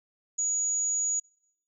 sine tone, 6810 Hz, G#8, 42 cents sharp, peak -25 dBFS, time 0.38-1.2 s, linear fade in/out 10 ms, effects noise-tail reverb RT60 0.7 s tail -25 dB re dry

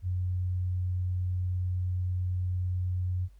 sine tone, 90.9 Hz, F#2, 30 cents flat, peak -27 dBFS, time 0.02-3.29 s, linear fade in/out 50 ms, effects added 50 Hz sine -51 dBFS peak until 3.39 s + pink hiss -72 dBFS RMS until 3.39 s

